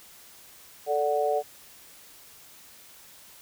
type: chord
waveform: sine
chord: D major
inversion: second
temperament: equal with one note detuned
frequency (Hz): 440 / 584.6 / 740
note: A4 / D5 / F#5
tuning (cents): 0 / -8 / 0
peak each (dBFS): -27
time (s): 0.86-1.43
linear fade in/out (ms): 50
effects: white hiss -51 dBFS RMS until 3.41 s